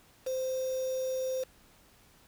sine tone with quantisation, 519 Hz, C5, 14 cents flat, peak -30 dBFS, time 0.26-1.44 s, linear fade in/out 10 ms, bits 7, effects pink hiss -61 dBFS RMS until 2.27 s

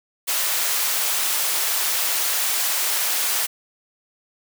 white high-pass noise, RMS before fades -22 dBFS, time 0.27-3.47 s, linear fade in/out 20 ms, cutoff 620 Hz, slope 12 dB/octave, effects none

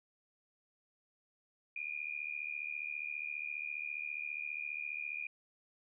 sine tone with amplitude modulation, 2432 Hz, D#7, 40 cents flat, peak -34 dBFS, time 1.76-5.27 s, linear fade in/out 5 ms, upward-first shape sine, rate 74.8 Hz, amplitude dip 90%, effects none

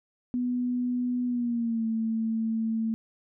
sine tone with pitch glide, 246.9 to 223.8 Hz, B3 to A3, 0 to +30 cents, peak -25 dBFS, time 0.34-2.94 s, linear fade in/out 0 ms, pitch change -170 cents, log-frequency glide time 1.26-1.86 s, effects none

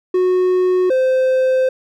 triangle tone pair in turn, 366.6 / 518.5 Hz, F#4 / C5, -16 / -16 cents, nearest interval tritone, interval 600 cents, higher second, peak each -10 dBFS, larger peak neither, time 0.14-0.9 / 0.9-1.69 s, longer second, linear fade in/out 5 ms, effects none

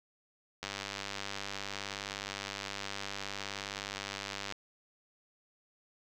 click train, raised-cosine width 0.2 ms, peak -20 dBFS, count 388, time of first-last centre 0.63-4.523 s, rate 99.4 Hz, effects none

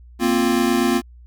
square chord, Bb suspended second, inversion none, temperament equal, 233.1 / 261.6 / 349.2 Hz, Bb3 / C4 / F4, 0 / 0 / 0 cents, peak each -21 dBFS, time 0.19-1.02 s, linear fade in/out 50 ms, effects added 60 Hz sine -41 dBFS peak until 1.26 s

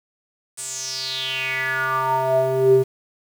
square tone with band-pass filter sweep, 131.5 Hz, C3, 9 cents sharp, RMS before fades -21 dBFS, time 0.57-2.84 s, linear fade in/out 20 ms, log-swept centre 8800 to 330 Hz, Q 6.3, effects 7-bit

